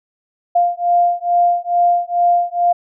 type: beating tone pair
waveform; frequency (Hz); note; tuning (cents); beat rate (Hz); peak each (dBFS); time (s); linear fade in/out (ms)
sine; 698.5 / 700.8; F5 / F5; 0 / +6; 2.3; -15; 0.55-2.73; 10
effects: none